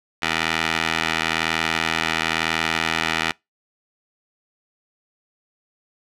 15% pulse tone with band-pass filter, 81 Hz, E2, 30 cents flat, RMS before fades -23 dBFS, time 0.22-3.32 s, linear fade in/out 10 ms, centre 2400 Hz, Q 1.2, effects noise-tail reverb RT60 0.2 s tail -25 dB re dry

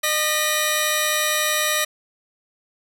10% pulse tone pair together, 609 / 1937.8 Hz, D#5 / B6, -37 / -33 cents, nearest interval octave + minor sixth, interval 2004 cents, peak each -13 dBFS, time 0.03-1.85 s, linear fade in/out 10 ms, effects none

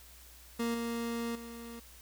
30% pulse tone with level steps, 233.1 Hz, A#3, in tune, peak -28 / -31 / -41 dBFS, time 0.59-1.8 s, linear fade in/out 10 ms, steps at 0.74 / 1.35 s, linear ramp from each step 5 ms, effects added 60 Hz sine -56 dBFS peak until 2.01 s + white hiss -56 dBFS RMS until 2.01 s

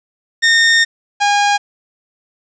sawtooth tone pair in turn, 1832 / 816.1 Hz, A#6 / G#5, -31 / -31 cents, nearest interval octave + major second, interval 1400 cents, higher first, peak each -5 / -7 dBFS, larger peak first, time 0.42-0.85 / 1.2-1.58 s, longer first, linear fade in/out 20 ms, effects resampled to 16000 Hz + 7-bit

